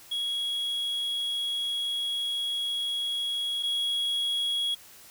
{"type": "tone pair in turn", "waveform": "triangle", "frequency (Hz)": [3322, 3322], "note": ["G#7", "G#7"], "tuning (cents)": [0, 0], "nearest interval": "unison", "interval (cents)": 0, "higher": "neither", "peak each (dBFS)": [-26, -24], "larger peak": "second", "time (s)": [[0.11, 3.63], [3.63, 4.75]], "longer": "first", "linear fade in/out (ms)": 10, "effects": ["white hiss -51 dBFS RMS until 5.1 s"]}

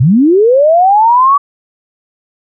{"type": "linear sweep", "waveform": "sine", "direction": "up", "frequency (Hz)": [110, 1150], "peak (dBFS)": -4, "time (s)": [0, 1.38], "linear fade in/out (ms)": 10, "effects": []}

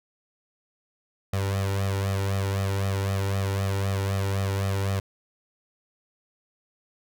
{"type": "tone with flanger", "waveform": "sawtooth", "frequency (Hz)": 98, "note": "G2", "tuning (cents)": 0, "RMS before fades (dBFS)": -26, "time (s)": [1.33, 5], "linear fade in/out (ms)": 5, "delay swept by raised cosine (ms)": [1.6, 2.17], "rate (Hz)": 3.9, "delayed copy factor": 0.9, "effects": []}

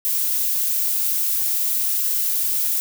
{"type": "noise", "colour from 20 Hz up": "violet", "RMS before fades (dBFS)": -21, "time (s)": [0.05, 2.8], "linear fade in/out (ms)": 0, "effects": []}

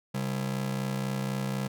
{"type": "ring-modulated tone", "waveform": "45% pulse", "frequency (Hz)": 166.4, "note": "E3", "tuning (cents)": 17, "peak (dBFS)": -26, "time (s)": [0.14, 1.68], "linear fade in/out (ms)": 10, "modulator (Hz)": 32, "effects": []}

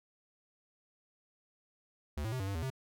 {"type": "tone with pitch steps", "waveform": "square", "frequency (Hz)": [73.6, 110.8, 129, 96.5, 99.1, 81.1, 132.1], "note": ["D2", "A2", "C3", "G2", "G2", "E2", "C3"], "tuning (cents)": [4, 13, -24, -27, 19, -28, 17], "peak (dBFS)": -35, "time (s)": [2.17, 2.702], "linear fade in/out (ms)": 5, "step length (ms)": 76, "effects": []}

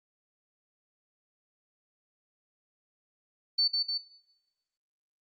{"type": "tone with echo", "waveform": "sine", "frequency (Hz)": 4499, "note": "C#8", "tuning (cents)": 25, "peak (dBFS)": -22, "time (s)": [3.58, 3.68], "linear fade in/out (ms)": 10, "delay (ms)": 150, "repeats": 2, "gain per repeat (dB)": -3, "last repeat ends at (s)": 3.98, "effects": ["noise-tail reverb RT60 1.0 s tail -21 dB re dry", "Opus 32 kbps"]}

